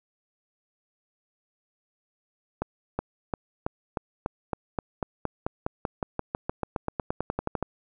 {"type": "accelerating click train", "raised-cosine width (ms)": 1, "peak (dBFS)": -13, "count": 28, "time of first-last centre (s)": [2.62, 7.627], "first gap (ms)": 370, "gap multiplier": 0.94, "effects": []}